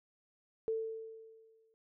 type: tone with exponential decay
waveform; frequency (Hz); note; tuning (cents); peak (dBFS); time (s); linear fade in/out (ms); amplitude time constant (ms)
sine; 445.8; A4; +23; -30; 0.68-1.74; 0; 230
effects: none